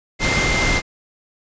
sine tone in noise, 2093 Hz, C7, in tune, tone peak -20 dBFS, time 0.19-0.82 s, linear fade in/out 50 ms, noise pink, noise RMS -19 dBFS, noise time 0.19-0.82 s, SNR -4 dB, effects resampled to 16000 Hz

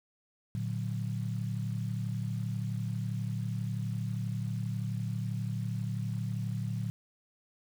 sine chord, Bb augmented, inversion none, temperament equal with one note detuned, 114.54 / 146.83 / 185 Hz, Bb2 / D3 / F#3, -30 / 0 / 0 cents, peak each -33 / -38 / -38 dBFS, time 0.55-6.9 s, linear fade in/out 0 ms, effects 9-bit

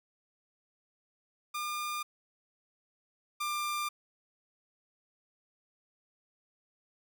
sawtooth tone pair in turn, 1205 / 1192.5 Hz, D6 / D6, +44 / +26 cents, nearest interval unison, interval 18 cents, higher first, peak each -30 / -28 dBFS, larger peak second, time 1.54-2.03 / 3.4-3.89 s, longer neither, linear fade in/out 10 ms, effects none

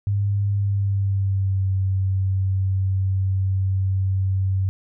sine tone with pitch glide, 100.8 to 95.58 Hz, G2 to G2, +49 to -43 cents, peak -18 dBFS, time 0.07-4.69 s, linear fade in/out 0 ms, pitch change -92 cents, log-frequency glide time 0.5-1.69 s, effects none

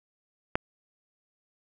click, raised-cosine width 0.5 ms, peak -9 dBFS, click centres 0.555 s, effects none

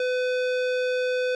square tone with low-pass filter, 503 Hz, B4, 32 cents sharp, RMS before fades -25 dBFS, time 0-1.35 s, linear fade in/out 2 ms, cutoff 3800 Hz, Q 0.91, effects none

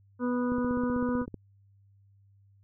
harmonic tone, 246.4 Hz, B3, 4 cents flat, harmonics 1 / 2 / 4 / 5 / 6, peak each -27 / -33 / -39 / -41 / -43 dBFS, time 0.19-1.26 s, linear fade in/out 50 ms
click train, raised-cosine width 3 ms, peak -25 dBFS, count 14, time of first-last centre 0.52-1.343 s, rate 15.8 Hz
effects added 99 Hz sine -58 dBFS peak until 2.63 s

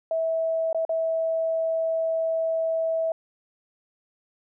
sine tone with dropouts, 651 Hz, E5, 22 cents flat, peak -22 dBFS, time 0.11-3.12 s, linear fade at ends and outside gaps 2 ms, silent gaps 0.729-0.746 / 0.851-0.893 s, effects none

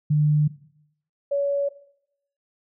sine tone pair in turn, 150 / 564.5 Hz, D3 / C#5, +37 / +31 cents, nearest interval octave + major seventh, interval 2294 cents, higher second, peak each -16 / -20 dBFS, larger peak first, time 0.1-0.48 / 1.31-1.69 s, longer neither, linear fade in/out 10 ms, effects noise-tail reverb RT60 0.7 s tail -17 dB re dry

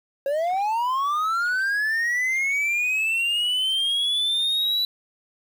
triangle linear sweep, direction up, 540 to 3964 Hz, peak -19 dBFS, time 0.26-4.85 s, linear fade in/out 2 ms, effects 8-bit

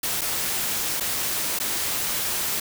white noise with dropouts, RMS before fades -26 dBFS, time 0.03-2.6 s, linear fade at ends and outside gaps 5 ms, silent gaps 0.211-0.215 / 1-1.006 / 1.589-1.599 s, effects none

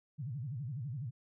sine tone with vibrato, 130.81 Hz, C3, in tune, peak -37 dBFS, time 0.18-1.11 s, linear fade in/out 20 ms, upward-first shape sine, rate 12 Hz, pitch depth 280 cents each way, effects none

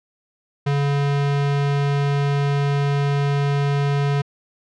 square tone, 141.9 Hz, C#3, 41 cents sharp, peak -18 dBFS, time 0.66-4.22 s, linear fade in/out 10 ms, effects low-pass 4000 Hz 12 dB/octave

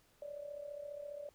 sine tone with amplitude modulation, 581 Hz, D5, 19 cents flat, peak -40 dBFS, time 0.22-1.29 s, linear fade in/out 2 ms, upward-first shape sine, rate 34.8 Hz, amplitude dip 70%, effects pink hiss -70 dBFS RMS until 1.34 s

